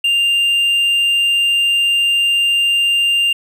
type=tone; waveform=triangle; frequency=2794 Hz; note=F7; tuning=in tune; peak=-10 dBFS; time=0.04-3.33 s; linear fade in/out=5 ms; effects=none